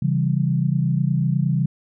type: chord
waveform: sine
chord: C# diminished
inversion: none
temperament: equal with one note detuned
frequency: 136.53 / 164.81 / 196 Hz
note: C#3 / E3 / G3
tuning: -26 / 0 / 0 cents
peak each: -20 / -21 / -25 dBFS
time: 0.02-1.66 s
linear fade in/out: 5 ms
effects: none